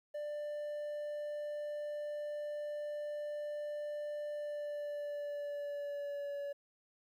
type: tone with pitch glide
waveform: triangle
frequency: 592 to 569.5 Hz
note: D5 to C#5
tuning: +14 to +47 cents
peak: -36 dBFS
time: 0.14-6.53 s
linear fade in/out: 10 ms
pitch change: -67 cents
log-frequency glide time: 4.31-6.4 s
effects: 12-bit